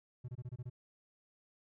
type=tone bursts; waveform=triangle; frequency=123.47 Hz; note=B2; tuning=in tune; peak=-38 dBFS; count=7; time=0.24-0.699 s; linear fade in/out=10 ms; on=45 ms; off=24 ms; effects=none